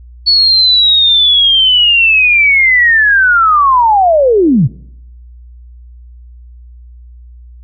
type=linear sweep; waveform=sine; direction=down; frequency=4435 to 110 Hz; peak=-5 dBFS; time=0.26-4.68 s; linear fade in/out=20 ms; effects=noise-tail reverb RT60 0.8 s tail -23 dB re dry + added 60 Hz sine -32 dBFS peak until 7.63 s